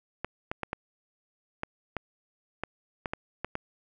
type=clicks; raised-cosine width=0.5 ms; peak=-16 dBFS; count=11; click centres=0.246 / 0.515 / 0.633 / 0.731 / 1.634 / 1.967 / 2.636 / 3.058 / 3.135 / 3.446 / 3.554 s; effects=none